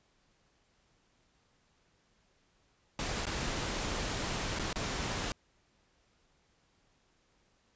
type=noise with dropouts; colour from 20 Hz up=pink; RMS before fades=-35 dBFS; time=2.99-5.32 s; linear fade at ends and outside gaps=1 ms; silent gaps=3.255-3.267 / 4.589-4.595 / 4.729-4.758 s; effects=pink hiss -71 dBFS RMS until 7.75 s + resampled to 16000 Hz